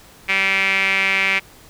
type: tone with band-pass filter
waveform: sawtooth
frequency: 193.5 Hz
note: G3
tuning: 22 cents flat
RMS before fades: -18 dBFS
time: 0.28-1.4 s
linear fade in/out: 20 ms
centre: 2300 Hz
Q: 6.5
effects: pink hiss -46 dBFS RMS until 1.69 s